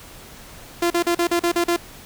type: tone bursts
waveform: sawtooth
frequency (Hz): 344.3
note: F4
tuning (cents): -25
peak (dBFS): -13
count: 8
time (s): 0.82-1.764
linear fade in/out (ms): 5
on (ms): 83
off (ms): 40
effects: pink hiss -42 dBFS RMS until 2.05 s